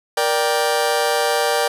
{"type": "chord", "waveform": "sawtooth", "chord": "G minor", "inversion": "first", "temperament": "just", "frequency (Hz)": [470.4, 588, 784], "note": ["Bb4", "D5", "G5"], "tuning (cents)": [16, 2, 0], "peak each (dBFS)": -17, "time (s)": [0.17, 1.68], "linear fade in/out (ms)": 5, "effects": ["resampled to 32000 Hz", "8-bit"]}